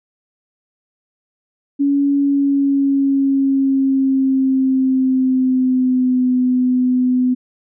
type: tone with pitch glide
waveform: sine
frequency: 281.5 to 252.2 Hz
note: C#4 to B3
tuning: +27 to +36 cents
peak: -12 dBFS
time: 1.79-7.35 s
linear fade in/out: 20 ms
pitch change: -191 cents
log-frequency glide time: 2.19-6.3 s
effects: none